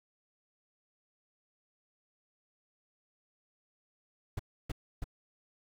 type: noise bursts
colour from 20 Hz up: brown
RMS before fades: -35 dBFS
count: 3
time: 4.37-5.042 s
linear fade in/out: 5 ms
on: 24 ms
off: 300 ms
effects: none